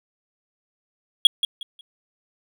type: tone with echo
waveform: triangle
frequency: 3308 Hz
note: G#7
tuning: 8 cents flat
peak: -5 dBFS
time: 1.25-1.27 s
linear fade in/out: 2 ms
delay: 180 ms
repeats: 3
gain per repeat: -12 dB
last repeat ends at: 1.81 s
effects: none